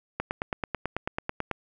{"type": "click train", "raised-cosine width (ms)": 0.5, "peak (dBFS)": -13, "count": 13, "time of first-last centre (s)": [0.2, 1.513], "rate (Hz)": 9.14, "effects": []}